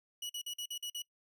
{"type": "tone bursts", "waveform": "sawtooth", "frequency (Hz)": 2928, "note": "F#7", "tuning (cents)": -19, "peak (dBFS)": -35, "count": 7, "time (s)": [0.22, 1.021], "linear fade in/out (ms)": 5, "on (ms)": 75, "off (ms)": 46, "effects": ["noise-tail reverb RT60 0.1 s tail -23 dB re dry"]}